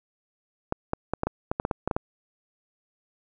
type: clicks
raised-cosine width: 1 ms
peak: -11 dBFS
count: 12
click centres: 0.724 / 0.934 / 1.136 / 1.234 / 1.27 / 1.515 / 1.599 / 1.651 / 1.712 / 1.876 / 1.912 / 1.965 s
effects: none